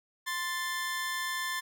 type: tone pair together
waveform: sawtooth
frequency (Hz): 1046.5 / 1760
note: C6 / A6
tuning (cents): 0 / 0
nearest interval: major sixth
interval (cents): 900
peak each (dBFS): -32 / -30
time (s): 0.26-1.61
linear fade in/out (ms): 20
effects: none